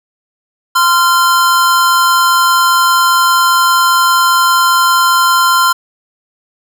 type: tone pair together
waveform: square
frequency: 1035 / 1382.5 Hz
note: C6 / F6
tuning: -19 / -18 cents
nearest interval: perfect fourth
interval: 501 cents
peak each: -11 dBFS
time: 0.75-5.73 s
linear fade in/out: 10 ms
effects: none